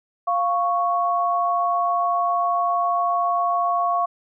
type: tone pair together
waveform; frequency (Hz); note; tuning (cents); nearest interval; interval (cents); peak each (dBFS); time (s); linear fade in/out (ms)
sine; 698.5 / 1108.8; F5 / C#6; 0 / 0; minor sixth; 800; -21; 0.27-4.06; 10
effects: none